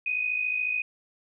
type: tone pair together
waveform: sine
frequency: 2489 / 2543 Hz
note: D#7 / D#7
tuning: 0 / +37 cents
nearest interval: unison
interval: 37 cents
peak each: -26 / -32 dBFS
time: 0.06-0.82 s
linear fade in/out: 5 ms
effects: none